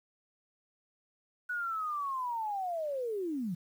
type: linear sweep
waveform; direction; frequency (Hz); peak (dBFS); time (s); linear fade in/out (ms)
sine; down; 1480 to 160.8; -32; 1.49-3.55; 10
effects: 10-bit

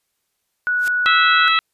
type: tone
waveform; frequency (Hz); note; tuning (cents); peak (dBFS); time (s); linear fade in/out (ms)
sine; 1470; F#6; -12; -16; 0.67-1.48; 0
type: noise with exponential growth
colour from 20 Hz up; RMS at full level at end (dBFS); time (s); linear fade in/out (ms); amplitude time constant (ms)
white; -27; 0.76-0.88; 1; 24
type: harmonic tone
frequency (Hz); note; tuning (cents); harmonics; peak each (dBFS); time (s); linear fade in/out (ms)
654; E5; -14; 2 / 3 / 4 / 5 / 6; -16 / -21 / -20 / -22 / -22; 1.06-1.59; 0
effects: white hiss -72 dBFS RMS until 1.73 s + resampled to 32000 Hz

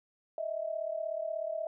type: tone pair together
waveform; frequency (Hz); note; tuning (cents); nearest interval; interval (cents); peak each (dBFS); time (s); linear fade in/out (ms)
sine; 622.5 / 659; D#5 / E5; +1 / -1; minor second; 98; -36 / -35; 0.38-1.67; 2
effects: none

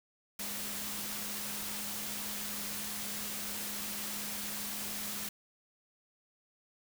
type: tone in noise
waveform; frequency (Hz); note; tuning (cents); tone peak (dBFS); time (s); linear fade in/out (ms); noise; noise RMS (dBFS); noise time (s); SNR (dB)
sine; 206.9; G#3; -6; -48; 0.39-5.29; 5; white; -39; 0.39-5.29; -12
effects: none

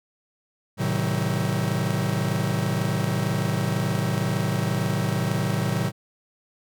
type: chord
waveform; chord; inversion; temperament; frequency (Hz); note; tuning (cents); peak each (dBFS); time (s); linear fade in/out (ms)
45% pulse; A diminished seventh; none; just; 110 / 132 / 158.4 / 190.08; A2 / C3 / Eb3 / Gb3; 0 / +16 / +31 / +47; -28; 0.77-5.92; 50
effects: none

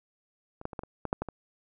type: clicks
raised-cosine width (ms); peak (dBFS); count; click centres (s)
1; -29 / -18 / -26 / -20 / -27 / -18 / -12 / -17 / -23; 9; 0.614 / 0.654 / 0.732 / 0.792 / 0.835 / 1.053 / 1.129 / 1.22 / 1.287
effects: none

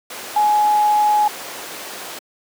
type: tone in noise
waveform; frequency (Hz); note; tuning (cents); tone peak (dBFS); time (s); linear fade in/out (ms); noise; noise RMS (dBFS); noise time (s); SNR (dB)
sine; 840; G#5; +19; -12; 0.36-1.28; 5; pink; -30; 0.1-2.19; +15
effects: high-pass 400 Hz 12 dB/octave

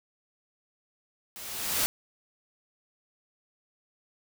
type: noise with level ramp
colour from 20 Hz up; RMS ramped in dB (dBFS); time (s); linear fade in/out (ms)
white; -43 to -25; 1.36-1.86; 0
effects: none

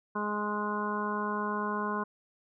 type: harmonic tone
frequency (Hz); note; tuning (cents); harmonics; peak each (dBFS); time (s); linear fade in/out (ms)
208.8; G#3; +10; 1 / 2 / 3 / 4 / 5 / 6 / 7; -35 / -37 / -43 / -42 / -33 / -43 / -39; 0.15-2.04; 10
effects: none

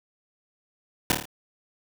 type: noise with echo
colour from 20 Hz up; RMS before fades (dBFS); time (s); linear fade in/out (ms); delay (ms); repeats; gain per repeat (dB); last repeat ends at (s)
pink; -20; 1.1-1.12; 2; 27; 5; -4; 1.255
effects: none

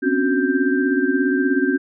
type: tone cluster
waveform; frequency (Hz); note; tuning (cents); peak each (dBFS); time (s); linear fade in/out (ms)
sine; 251.7 / 270.3 / 287 / 368 / 1573; B3 / C#4 / D4 / F#4 / G6; +33 / -44 / -40 / -9 / +6; -26 / -19 / -23 / -22 / -24; 0.02-1.78; 20
effects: none

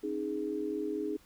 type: chord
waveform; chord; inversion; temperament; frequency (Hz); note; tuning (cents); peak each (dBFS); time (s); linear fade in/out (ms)
sine; C# suspended second; none; equal with one note detuned; 271.2 / 311.1 / 415.3; C#4 / D#4 / G#4; -38 / 0 / 0; -40 / -35 / -35; 0.03-1.17; 10
effects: pink hiss -62 dBFS RMS until 1.25 s

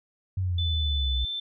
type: exponential sweep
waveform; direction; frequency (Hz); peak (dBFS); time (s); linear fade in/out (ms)
sine; down; 95.9 to 61.74; -24; 0.37-1.25; 5
type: tone with pitch glide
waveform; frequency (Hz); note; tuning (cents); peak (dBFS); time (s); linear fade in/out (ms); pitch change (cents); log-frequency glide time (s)
sine; 3506 to 3543; A7 to A7; -7 to +11; -29; 0.58-1.4; 5; +18; 1.13-1.25
effects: none

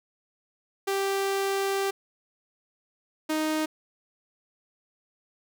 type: tone pair in turn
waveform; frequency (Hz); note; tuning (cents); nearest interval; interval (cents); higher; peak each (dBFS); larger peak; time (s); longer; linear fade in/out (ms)
sawtooth; 392 / 311.1; G4 / D#4; 0 / 0; major third; 400; first; -21; neither; 0.87-1.91 / 3.29-3.66; first; 10
effects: none

